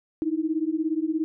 sine beating tone pair, 308.5 / 325.5 Hz, D#4 / E4, -15 / -22 cents, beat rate 17 Hz, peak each -26 dBFS, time 0.22-1.24 s, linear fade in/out 0 ms, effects none

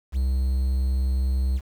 triangle tone, 65.41 Hz, C2, in tune, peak -18 dBFS, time 0.12-1.61 s, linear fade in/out 50 ms, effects 8-bit

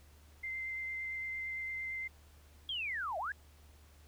sine tone with vibrato, 2081 Hz, C7, 10 cents flat, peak -37 dBFS, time 0.43-2.08 s, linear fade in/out 10 ms, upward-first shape triangle, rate 8.8 Hz, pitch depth 12 cents each way
sine linear two-way sweep, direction down then up, 3322 to 603 to 1740 Hz, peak -35 dBFS, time 2.69-3.32 s, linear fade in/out 2 ms, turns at 3.18 s
effects added 74 Hz sine -58 dBFS peak until 4.07 s + pink hiss -65 dBFS RMS until 4.07 s

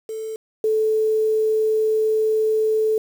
sine tone pair in turn, 440.4 / 435.6 Hz, A4 / A4, +2 / -17 cents, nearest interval unison, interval 19 cents, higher first, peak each -26 / -16 dBFS, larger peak second, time 0.09-0.36 / 0.64-2.98 s, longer second, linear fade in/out 2 ms, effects 7-bit

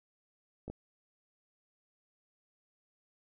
clicks, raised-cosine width 2 ms, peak -30 / -27 dBFS, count 2, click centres 0.68 / 0.7 s, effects none

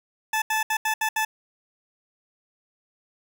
20% pulse tone bursts at uneven times, 873 Hz, A5, 14 cents flat, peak -17 dBFS, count 6, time 0.33-0.42 / 0.5-0.63 / 0.7-0.77 / 0.85-0.94 / 1.01-1.09 / 1.16-1.25 s, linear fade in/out 5 ms, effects none

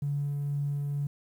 triangle tone with tremolo, 143.2 Hz, D3, 43 cents flat, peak -23 dBFS, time 0.02-1.07 s, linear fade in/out 5 ms, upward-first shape sine, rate 2.1 Hz, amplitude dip 30%, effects tanh soft clip ceiling -25 dBFS + 10-bit

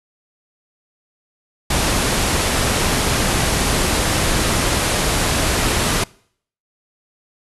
pink low-pass noise, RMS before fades -18 dBFS, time 1.7-6.04 s, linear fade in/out 5 ms, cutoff 12000 Hz, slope 96 dB/octave, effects noise-tail reverb RT60 0.6 s tail -24 dB re dry

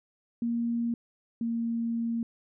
sine tone pair in turn, 234.4 / 231.4 Hz, A#3 / A#3, +10 / -13 cents, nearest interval unison, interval 23 cents, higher first, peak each -26 / -27 dBFS, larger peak first, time 0.42-0.94 / 1.41-2.23 s, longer second, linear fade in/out 2 ms, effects none

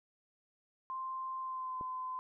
sine tone with pitch glide, 1046.5 to 1025.6 Hz, C6 to C6, 0 to -35 cents, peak -37 dBFS, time 0.9-2.19 s, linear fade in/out 0 ms, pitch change -35 cents, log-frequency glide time 1.39-1.8 s
click, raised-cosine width 2 ms, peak -34 dBFS, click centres 1.811 s
effects none

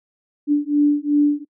sine beating tone pair, 291.1 / 293.8 Hz, D4 / D4, -15 / +1 cents, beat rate 2.7 Hz, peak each -17 dBFS, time 0.47-1.45 s, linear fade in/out 50 ms, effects noise-tail reverb RT60 0.1 s tail -26 dB re dry

